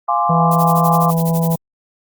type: chord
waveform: sine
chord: D half-diminished seventh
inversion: first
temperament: equal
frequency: 698.5 / 830.6 / 1046.5 / 1174.7 Hz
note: F5 / Ab5 / C6 / D6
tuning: 0 / 0 / 0 / 0 cents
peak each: -19 dBFS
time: 0.08-1.11 s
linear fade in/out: 10 ms
type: harmonic tone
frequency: 165.3 Hz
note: E3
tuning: 5 cents sharp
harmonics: 1 / 3 / 4 / 5 / 6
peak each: -14 / -24 / -26 / -28 / -30 dBFS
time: 0.29-1.56 s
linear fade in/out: 10 ms
type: noise with tremolo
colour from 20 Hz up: violet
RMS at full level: -24 dBFS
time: 0.51-1.57 s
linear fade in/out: 5 ms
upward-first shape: sine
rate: 12 Hz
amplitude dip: 100%
effects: Opus 48 kbps